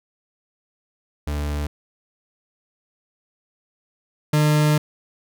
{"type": "tone pair in turn", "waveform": "40% pulse", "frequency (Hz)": [73.42, 150.79], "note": ["D2", "D3"], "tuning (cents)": [0, 46], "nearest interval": "octave", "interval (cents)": 1246, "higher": "second", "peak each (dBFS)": [-22, -14], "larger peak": "second", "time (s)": [[1.27, 1.67], [4.33, 4.78]], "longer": "second", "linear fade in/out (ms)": 5, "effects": []}